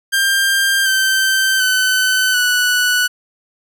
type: tone with pitch steps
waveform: sawtooth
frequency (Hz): 1591 / 1552.9 / 1515.6 / 1479.3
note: G6 / G6 / F#6 / F#6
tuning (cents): +25 / -17 / +41 / -1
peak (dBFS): -9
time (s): 0.12-3.08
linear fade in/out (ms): 20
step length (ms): 740
effects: none